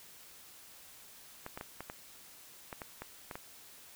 clicks, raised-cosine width 0.5 ms, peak -26 dBFS, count 10, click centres 1.464 / 1.575 / 1.611 / 1.806 / 1.899 / 2.728 / 2.818 / 3.02 / 3.312 / 3.355 s, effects white hiss -55 dBFS RMS until 3.95 s

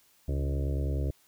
harmonic tone with a mistuned harmonic, 69.5 Hz, C#2, 5 cents sharp, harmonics 1 / 2 / 4 / 5 / 6 / 7 / 8 / 9, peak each -28 / -34 / -40 / -42 / -44 / -45 / -46 / -47 dBFS, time 0.28-1.11 s, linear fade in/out 5 ms, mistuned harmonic 1, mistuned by +59 cents, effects white hiss -64 dBFS RMS until 1.27 s

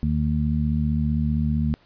harmonic tone, 75.4 Hz, D2, 46 cents sharp, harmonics 1 / 2 / 3, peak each -24 / -24 / -24 dBFS, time 0.03-1.74 s, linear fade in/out 0 ms, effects pink hiss -58 dBFS RMS until 1.85 s + resampled to 11025 Hz

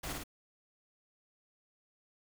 pink noise with echo, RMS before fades -40 dBFS, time 0.03-0.13 s, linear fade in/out 10 ms, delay 54 ms, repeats 2, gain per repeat -2 dB, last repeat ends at 0.238 s, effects none

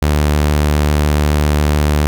sawtooth tone, 74.4 Hz, D2, 23 cents sharp, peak -7 dBFS, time 0.02-2.07 s, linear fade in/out 0 ms, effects none

